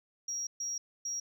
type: tone bursts at uneven times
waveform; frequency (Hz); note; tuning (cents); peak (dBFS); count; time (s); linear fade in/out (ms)
sine; 5660; F8; +22; -32; 3; 0.28-0.47 / 0.6-0.78 / 1.05-1.2; 5
effects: tanh soft clip ceiling -30 dBFS